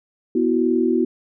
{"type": "chord", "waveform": "sine", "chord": "B suspended fourth", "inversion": "none", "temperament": "just", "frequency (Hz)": [246.9, 329.3, 370.4], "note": ["B3", "E4", "F#4"], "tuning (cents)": [0, -2, 2], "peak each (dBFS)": -20, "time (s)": [0.35, 1.05], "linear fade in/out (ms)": 5, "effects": []}